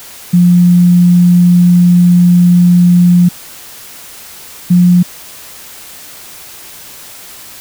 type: tone pair in turn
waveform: sine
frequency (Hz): 176.5 / 177.63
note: F3 / F3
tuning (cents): +19 / +30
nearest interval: unison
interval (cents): 11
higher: second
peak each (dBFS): -3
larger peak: neither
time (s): 0.33-3.29 / 4.7-5.03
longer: first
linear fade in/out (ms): 10
effects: white hiss -32 dBFS RMS until 7.6 s